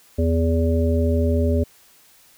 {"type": "harmonic tone", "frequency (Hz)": 82.41, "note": "E2", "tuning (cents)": 0, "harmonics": [1, 3, 5, 7], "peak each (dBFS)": [-18, -23, -25, -26], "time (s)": [0.18, 1.64], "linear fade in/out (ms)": 10, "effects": ["white hiss -53 dBFS RMS until 2.37 s"]}